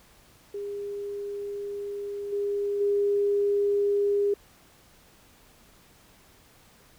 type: tone with level steps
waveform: sine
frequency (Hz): 405.6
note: G#4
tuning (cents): -41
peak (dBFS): -31 / -25 / -21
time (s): 0.54-4.34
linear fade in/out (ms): 5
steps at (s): 2.32 / 2.8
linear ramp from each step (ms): 10
effects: pink hiss -57 dBFS RMS until 6.98 s